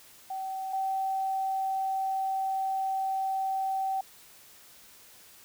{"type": "tone pair in turn", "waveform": "sine", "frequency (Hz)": [766, 769.9], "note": ["G5", "G5"], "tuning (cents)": [-40, -31], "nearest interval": "unison", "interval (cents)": 9, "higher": "second", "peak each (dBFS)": [-32, -27], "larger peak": "second", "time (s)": [[0.3, 0.73], [0.73, 4.01]], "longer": "second", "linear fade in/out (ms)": 5, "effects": ["white hiss -54 dBFS RMS until 5.44 s"]}